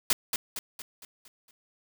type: noise with echo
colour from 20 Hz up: white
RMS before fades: -23 dBFS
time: 0.1-0.13 s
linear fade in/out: 2 ms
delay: 230 ms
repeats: 6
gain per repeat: -6 dB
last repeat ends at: 1.51 s
effects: none